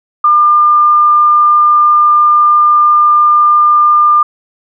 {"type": "tone", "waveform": "sine", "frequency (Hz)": 1201, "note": "D6", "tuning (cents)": 38, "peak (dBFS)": -4, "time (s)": [0.24, 4.23], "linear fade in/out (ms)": 5, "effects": []}